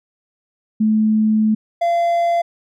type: tone pair in turn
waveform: sine / triangle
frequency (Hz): 216.6 / 685.3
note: A3 / F5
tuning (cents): -27 / -33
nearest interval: octave + minor sixth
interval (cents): 1994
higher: second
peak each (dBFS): -12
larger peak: neither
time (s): 0.8-1.55 / 1.81-2.42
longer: first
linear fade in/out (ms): 10
effects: none